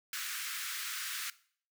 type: high-pass noise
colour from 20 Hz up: pink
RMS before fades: -39 dBFS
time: 0.13-1.3 s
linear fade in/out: 2 ms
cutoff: 1300 Hz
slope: 48 dB/octave
effects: noise-tail reverb RT60 0.5 s tail -18 dB re dry